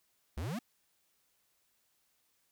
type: exponential sweep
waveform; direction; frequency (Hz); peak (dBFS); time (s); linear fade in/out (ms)
square; up; 64 to 261.6; -36; 0.37-0.59; 5
effects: white hiss -75 dBFS RMS until 2.51 s